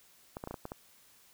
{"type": "clicks", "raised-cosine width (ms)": 1, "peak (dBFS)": -25, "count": 7, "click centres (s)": [0.369, 0.439, 0.474, 0.51, 0.542, 0.654, 0.719], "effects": ["white hiss -62 dBFS RMS until 1.33 s"]}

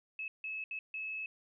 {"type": "tone bursts at uneven times", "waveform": "sine", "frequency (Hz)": 2591, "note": "E7", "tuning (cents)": -30, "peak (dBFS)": -37, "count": 4, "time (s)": [[0.19, 0.28], [0.44, 0.64], [0.71, 0.79], [0.94, 1.26]], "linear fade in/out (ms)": 2, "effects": []}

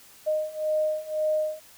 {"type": "beating tone pair", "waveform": "sine", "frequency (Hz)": [616, 617.9], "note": ["D#5", "D#5"], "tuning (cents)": [-17, -12], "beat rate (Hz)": 1.9, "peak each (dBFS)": [-28, -26], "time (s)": [0.26, 1.6], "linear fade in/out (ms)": 20, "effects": ["white hiss -52 dBFS RMS until 1.77 s"]}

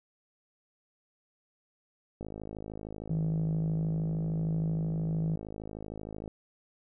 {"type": "click train", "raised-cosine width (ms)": 2, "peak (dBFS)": -27, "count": 217, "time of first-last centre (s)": [2.21, 6.278], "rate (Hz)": 53.1}
{"type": "tone with pitch glide", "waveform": "sine", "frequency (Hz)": [159.5, 160.7], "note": ["D#3", "E3"], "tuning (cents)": [43, -44], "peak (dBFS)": -28, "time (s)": [3.1, 5.36], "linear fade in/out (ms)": 5, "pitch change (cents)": 13, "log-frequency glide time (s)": [3.6, 4.37]}
{"effects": []}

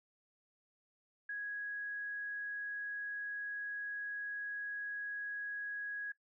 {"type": "tone", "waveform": "sine", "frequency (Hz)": 1661.2, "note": "G#6", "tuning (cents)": 0, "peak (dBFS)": -38, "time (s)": [1.29, 6.12], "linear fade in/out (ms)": 5, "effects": ["noise-tail reverb RT60 0.1 s tail -17 dB re dry"]}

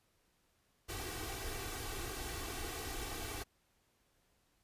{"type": "noise with comb filter", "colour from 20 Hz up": "pink", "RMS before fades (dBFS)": -42, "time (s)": [0.88, 3.44], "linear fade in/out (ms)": 20, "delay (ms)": 2.6, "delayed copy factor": 0.75, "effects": ["pink hiss -75 dBFS RMS until 4.63 s", "resampled to 32000 Hz"]}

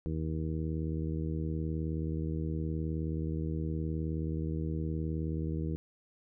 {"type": "harmonic tone", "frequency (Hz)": 79.1, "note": "D#2", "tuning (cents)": 29, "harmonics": [1, 2, 3, 4, 5, 6], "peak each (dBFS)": [-35, -35, -43, -39, -45, -46], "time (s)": [0.06, 5.76], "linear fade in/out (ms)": 0, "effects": []}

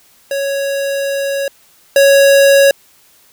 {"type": "tone pair in turn", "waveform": "square", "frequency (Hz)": [554.4, 554.4], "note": ["C#5", "C#5"], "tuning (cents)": [0, 0], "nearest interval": "unison", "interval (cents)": 0, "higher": "neither", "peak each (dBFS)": [-16, -6], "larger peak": "second", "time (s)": [[0.31, 1.48], [1.96, 2.71]], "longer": "first", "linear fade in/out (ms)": 2, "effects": ["white hiss -49 dBFS RMS until 3.32 s"]}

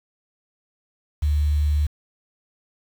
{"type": "tone with quantisation", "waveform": "sine", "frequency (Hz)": 74.1, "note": "D2", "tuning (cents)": 16, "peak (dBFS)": -17, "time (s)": [1.22, 1.87], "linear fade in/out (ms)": 10, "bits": 7, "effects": []}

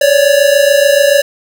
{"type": "tone pair together", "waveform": "square", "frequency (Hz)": [554.4, 581.4], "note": ["C#5", "D5"], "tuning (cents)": [0, -18], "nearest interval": "minor second", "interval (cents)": 82, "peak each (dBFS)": -10, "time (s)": [0.01, 1.22], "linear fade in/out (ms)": 5, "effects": []}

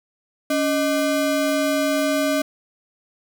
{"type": "ring-modulated tone", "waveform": "square", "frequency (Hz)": 451, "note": "A4", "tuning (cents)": 43, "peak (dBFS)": -16, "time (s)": [0.5, 2.42], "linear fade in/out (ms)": 5, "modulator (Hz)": 170, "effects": []}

